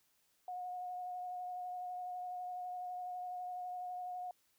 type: tone with vibrato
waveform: sine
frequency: 724 Hz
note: F#5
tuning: 38 cents flat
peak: -40 dBFS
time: 0.48-4.31 s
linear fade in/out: 2 ms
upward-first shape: sine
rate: 12 Hz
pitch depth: 14 cents each way
effects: white hiss -75 dBFS RMS until 4.58 s